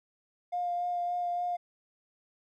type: tone with vibrato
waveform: triangle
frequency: 706 Hz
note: F5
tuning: 19 cents sharp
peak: -25 dBFS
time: 0.52-1.57 s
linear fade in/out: 20 ms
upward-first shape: sine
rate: 3.5 Hz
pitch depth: 13 cents each way
effects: tanh soft clip ceiling -27 dBFS